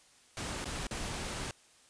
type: noise with dropouts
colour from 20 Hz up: pink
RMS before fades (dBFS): -38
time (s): 0.37-1.51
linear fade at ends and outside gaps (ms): 1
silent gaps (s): 0.644-0.656 / 0.869-0.91
effects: white hiss -62 dBFS RMS until 1.89 s + resampled to 22050 Hz